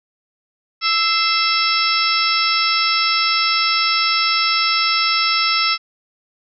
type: harmonic tone with a mistuned harmonic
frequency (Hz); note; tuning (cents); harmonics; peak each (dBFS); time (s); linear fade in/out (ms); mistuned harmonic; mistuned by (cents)
660; E5; +2; 2 / 3 / 4 / 5 / 6 / 7 / 8; -20 / -23 / -23 / -27 / -25 / -27 / -19; 0.81-5.78; 50; 3; +82
effects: none